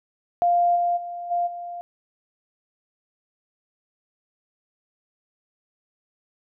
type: tone with level steps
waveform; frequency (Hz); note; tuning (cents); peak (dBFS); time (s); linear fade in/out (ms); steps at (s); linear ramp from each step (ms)
sine; 698.5; F5; 0; -16 / -19 / -30 / -20 / -31; 0.42-1.81; 0; 0.75 / 0.96 / 1.3 / 1.46; 20
effects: none